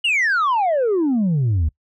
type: exponential sweep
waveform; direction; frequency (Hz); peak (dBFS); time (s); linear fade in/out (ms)
sine; down; 2960 to 72; -13; 0.04-1.69; 10
effects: noise-tail reverb RT60 0.1 s tail -25 dB re dry + tanh soft clip ceiling -14 dBFS